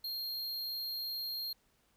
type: tone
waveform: square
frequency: 4221 Hz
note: C8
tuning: 14 cents sharp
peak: -37 dBFS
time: 0.04-1.53 s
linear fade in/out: 5 ms
effects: pink hiss -72 dBFS RMS until 1.96 s